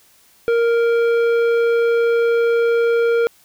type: tone with tanh clipping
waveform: triangle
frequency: 466.2 Hz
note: A#4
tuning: in tune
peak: -15 dBFS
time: 0.48-3.27 s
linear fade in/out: 0 ms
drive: 15 dB
effects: white hiss -53 dBFS RMS until 3.44 s